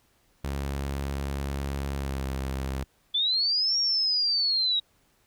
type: tone with pitch glide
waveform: sawtooth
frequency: 69.3 to 66.82 Hz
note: C#2 to C2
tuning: 0 to +37 cents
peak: -25 dBFS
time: 0.44-2.84 s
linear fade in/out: 5 ms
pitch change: -63 cents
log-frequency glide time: 1.95-2.24 s
type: linear two-way sweep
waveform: sine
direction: up then down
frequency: 3437 to 5610 to 3800 Hz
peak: -22 dBFS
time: 3.14-4.8 s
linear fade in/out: 10 ms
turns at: 3.78 s
effects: pink hiss -66 dBFS RMS until 5.26 s